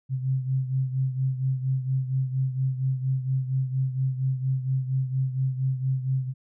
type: beating tone pair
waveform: sine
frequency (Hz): 130.81 / 135.11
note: C3 / C#3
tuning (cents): 0 / -44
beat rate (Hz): 4.3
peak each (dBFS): -24 / -30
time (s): 0.09-6.34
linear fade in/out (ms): 50
effects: none